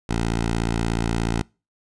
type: tone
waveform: 10% pulse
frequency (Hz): 56.8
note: A#1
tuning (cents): -44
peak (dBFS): -13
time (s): 0.09-1.42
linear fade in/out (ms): 5
effects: noise-tail reverb RT60 0.3 s tail -25 dB re dry + resampled to 22050 Hz